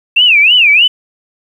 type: tone with vibrato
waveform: sine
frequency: 2620 Hz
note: E7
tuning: 11 cents flat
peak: -4 dBFS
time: 0.16-0.88 s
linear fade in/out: 10 ms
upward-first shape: sine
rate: 3.2 Hz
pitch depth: 240 cents each way
effects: 7-bit